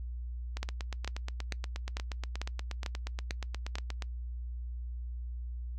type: two click trains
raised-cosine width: 0.2 ms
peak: -18 / -21 dBFS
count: 8 / 30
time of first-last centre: 0.63-3.755 / 0.57-4.022 s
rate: 2.24 / 8.4 Hz
effects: noise-tail reverb RT60 0.1 s tail -22 dB re dry + added 60 Hz sine -36 dBFS peak until 5.78 s